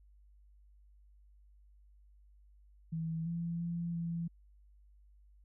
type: tone with pitch steps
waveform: sine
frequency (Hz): 162.5 / 169 / 170.4 / 168.3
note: E3 / E3 / F3 / E3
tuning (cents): -24 / +43 / -42 / +36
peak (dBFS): -34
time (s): 2.92-4.28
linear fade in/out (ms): 10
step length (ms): 340
effects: added 50 Hz sine -59 dBFS peak until 5.44 s